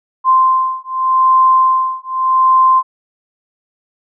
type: beating tone pair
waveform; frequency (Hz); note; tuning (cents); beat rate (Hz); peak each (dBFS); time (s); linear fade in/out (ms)
sine; 1042 / 1042.84; C6 / C6; -7 / -6; 0.84; -12; 0.24-2.83; 50
effects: none